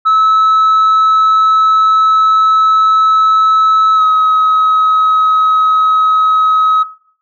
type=tone with pitch glide; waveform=sine; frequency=1299 to 1275.2 Hz; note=E6 to D#6; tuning=-26 to +42 cents; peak=-4 dBFS; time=0.05-6.84 s; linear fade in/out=20 ms; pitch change=-32 cents; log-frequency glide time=3.95-4.02 s; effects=noise-tail reverb RT60 0.6 s tail -19 dB re dry + tanh soft clip ceiling -5 dBFS